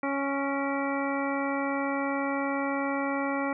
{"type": "harmonic tone with a mistuned harmonic", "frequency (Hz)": 277.2, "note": "C#4", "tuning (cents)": 0, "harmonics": [1, 2, 3, 4, 5, 7, 8], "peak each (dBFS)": [-30, -33, -35, -36, -37, -38, -39], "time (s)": [0.03, 3.53], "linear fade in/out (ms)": 2, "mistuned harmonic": 8, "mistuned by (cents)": 73, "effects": []}